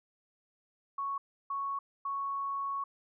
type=tone bursts at uneven times; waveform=sine; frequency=1108.7 Hz; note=C#6; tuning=in tune; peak=-32 dBFS; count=3; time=0.98-1.18 / 1.5-1.79 / 2.05-2.84 s; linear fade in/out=5 ms; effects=none